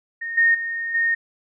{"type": "tone with level steps", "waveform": "sine", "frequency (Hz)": 1844, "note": "A#6", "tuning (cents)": -19, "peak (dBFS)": [-26, -13, -24, -17], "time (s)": [0.21, 1.15], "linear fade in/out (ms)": 10, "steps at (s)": [0.37, 0.54, 0.94], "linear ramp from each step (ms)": 10, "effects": []}